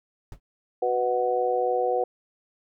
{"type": "noise with exponential decay", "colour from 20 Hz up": "brown", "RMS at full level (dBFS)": -30, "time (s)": [0.32, 0.4], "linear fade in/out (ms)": 2, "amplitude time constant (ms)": 17}
{"type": "harmonic tone", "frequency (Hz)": 123.47, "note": "B2", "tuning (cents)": 0, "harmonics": [3, 4, 5, 6], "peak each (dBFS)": [-30, -24, -35, -26], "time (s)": [0.82, 2.04], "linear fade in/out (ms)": 5}
{"effects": []}